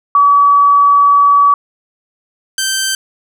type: tone pair in turn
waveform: sine / 10% pulse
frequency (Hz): 1141 / 1556.2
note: C#6 / G6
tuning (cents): +50 / -13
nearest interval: perfect fourth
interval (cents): 537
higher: second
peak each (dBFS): -5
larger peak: neither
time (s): 0.15-1.54 / 2.58-2.95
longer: first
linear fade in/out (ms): 2
effects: none